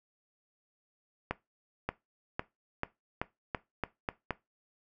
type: accelerating click train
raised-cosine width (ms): 0.5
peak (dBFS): -16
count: 9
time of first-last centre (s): 1.31-4.307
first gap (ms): 580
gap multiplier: 0.87
effects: noise-tail reverb RT60 0.2 s tail -18 dB re dry